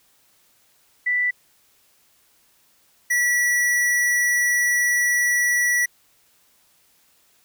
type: tone pair in turn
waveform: sine / square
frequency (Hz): 1975.5 / 1946.1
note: B6 / B6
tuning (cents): 0 / -26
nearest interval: unison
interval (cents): 26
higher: first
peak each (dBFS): -18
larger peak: neither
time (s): 1.06-1.31 / 3.1-5.86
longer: second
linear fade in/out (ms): 10
effects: white hiss -60 dBFS RMS until 7.44 s